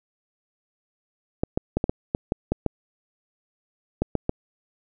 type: clicks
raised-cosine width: 2 ms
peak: -8 dBFS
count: 12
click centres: 1.435 / 1.575 / 1.77 / 1.841 / 1.895 / 2.149 / 2.321 / 2.52 / 2.663 / 4.02 / 4.153 / 4.294 s
effects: none